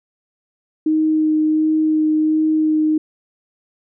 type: tone with vibrato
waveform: sine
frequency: 311.1 Hz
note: D#4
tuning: in tune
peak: -13 dBFS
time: 0.86-2.98 s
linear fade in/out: 5 ms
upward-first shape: sine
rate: 1.4 Hz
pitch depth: 10 cents each way
effects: none